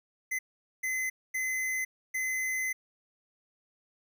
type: tone bursts at uneven times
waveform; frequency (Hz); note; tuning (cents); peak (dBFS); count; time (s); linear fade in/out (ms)
square; 2042; C7; -43; -30; 4; 0.31-0.39 / 0.83-1.1 / 1.34-1.85 / 2.14-2.73; 10
effects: none